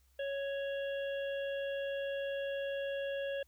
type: harmonic tone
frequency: 554.4 Hz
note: C#5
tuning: in tune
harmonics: 1 / 3 / 5 / 6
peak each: -35 / -45 / -49 / -51 dBFS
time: 0.19-3.43 s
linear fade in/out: 5 ms
effects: added 65 Hz sine -66 dBFS peak until 3.47 s + white hiss -74 dBFS RMS until 3.47 s